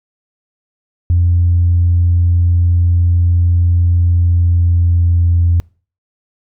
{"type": "tone with pitch glide", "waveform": "sine", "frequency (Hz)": [86.9, 85.85], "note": ["F2", "F2"], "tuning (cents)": [-8, -29], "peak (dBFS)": -7, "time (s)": [1.1, 5.6], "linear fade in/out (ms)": 0, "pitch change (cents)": -21, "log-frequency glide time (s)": [3.95, 5.43], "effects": ["noise-tail reverb RT60 0.4 s tail -26 dB re dry", "tanh soft clip ceiling -4 dBFS"]}